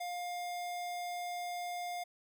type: tone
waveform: square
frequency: 707 Hz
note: F5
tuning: 21 cents sharp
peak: -38 dBFS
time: 0-2.04 s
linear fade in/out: 10 ms
effects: none